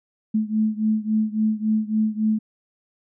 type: beating tone pair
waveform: sine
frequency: 215.4 / 219 Hz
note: A3 / A3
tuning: -37 / -8 cents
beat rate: 3.6 Hz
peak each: -21 / -23 dBFS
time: 0.34-2.39 s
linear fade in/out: 10 ms
effects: none